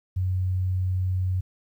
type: tone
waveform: sine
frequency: 92.5 Hz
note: F#2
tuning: in tune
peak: -22 dBFS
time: 0.16-1.41 s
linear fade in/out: 10 ms
effects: 10-bit